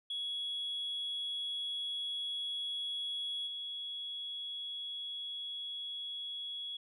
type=tone with level steps; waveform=sine; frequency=3350 Hz; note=G#7; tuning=14 cents sharp; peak=-34 / -38 dBFS; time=0.1-6.77 s; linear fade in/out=5 ms; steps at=3.46 s; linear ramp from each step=20 ms; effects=tanh soft clip ceiling -32 dBFS